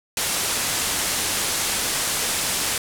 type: low-pass noise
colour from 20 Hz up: white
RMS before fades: -24 dBFS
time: 0.17-2.78 s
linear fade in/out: 2 ms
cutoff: 11000 Hz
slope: 24 dB/octave
effects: none